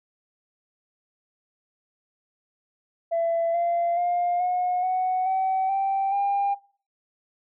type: tone with pitch steps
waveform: sine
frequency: 670 / 687.2 / 704.9 / 723.1 / 741.7 / 760.8 / 780.4 / 800.5 Hz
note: E5 / F5 / F5 / F#5 / F#5 / F#5 / G5 / G5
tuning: +28 / -28 / +16 / -40 / +4 / +48 / -8 / +36 cents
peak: -20 dBFS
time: 3.11-6.55 s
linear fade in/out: 20 ms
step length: 430 ms
effects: noise-tail reverb RT60 0.4 s tail -19 dB re dry + tanh soft clip ceiling -18 dBFS